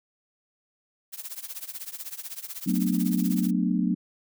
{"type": "noise with tremolo", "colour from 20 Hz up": "blue", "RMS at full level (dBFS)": -34, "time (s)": [1.12, 3.51], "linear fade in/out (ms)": 20, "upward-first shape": "triangle", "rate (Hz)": 16, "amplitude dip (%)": 95}
{"type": "chord", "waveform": "sine", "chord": "B minor seventh", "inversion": "second", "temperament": "just", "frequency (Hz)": [185.21, 222.2, 246.9, 296.3], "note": ["F#3", "A3", "B3", "D4"], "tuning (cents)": [2, 17, 0, 15], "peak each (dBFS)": [-25, -28, -28, -30], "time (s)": [2.66, 3.95], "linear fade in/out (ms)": 10}
{"effects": []}